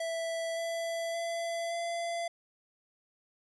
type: tone with pitch steps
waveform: square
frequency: 660 / 666.9 / 673.9 / 680.9 Hz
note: E5 / E5 / E5 / F5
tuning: +2 / +20 / +38 / -44 cents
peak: -33 dBFS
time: 0-2.28 s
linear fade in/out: 5 ms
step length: 570 ms
effects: resampled to 24000 Hz